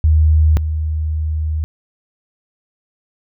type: tone pair in turn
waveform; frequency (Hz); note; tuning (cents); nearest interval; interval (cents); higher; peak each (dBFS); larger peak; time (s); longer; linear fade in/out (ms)
sine; 77.78 / 77.78; D#2 / D#2; 0 / 0; unison; 0; neither; -8 / -16; first; 0.04-0.57 / 0.57-1.64; second; 0
effects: none